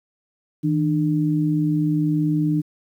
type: tone pair together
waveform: sine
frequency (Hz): 158.81 / 299.8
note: D#3 / D4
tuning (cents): +36 / +36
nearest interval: major seventh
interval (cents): 1100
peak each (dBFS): -20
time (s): 0.63-2.62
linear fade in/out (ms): 20
effects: 9-bit